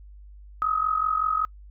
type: tone with amplitude modulation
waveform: sine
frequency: 1268 Hz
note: D#6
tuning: 32 cents sharp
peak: -18 dBFS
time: 0.62-1.45 s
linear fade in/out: 0 ms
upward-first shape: sine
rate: 45.3 Hz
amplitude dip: 75%
effects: noise-tail reverb RT60 0.1 s tail -25 dB re dry + added 50 Hz sine -43 dBFS peak until 1.7 s